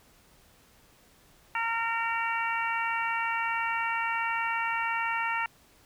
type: harmonic tone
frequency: 458.6 Hz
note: A#4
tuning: 28 cents flat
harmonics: 2 / 3 / 4 / 5 / 6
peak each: -31 / -33 / -34 / -35 / -36 dBFS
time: 1.55-5.46 s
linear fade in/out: 2 ms
effects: pink hiss -60 dBFS RMS until 5.85 s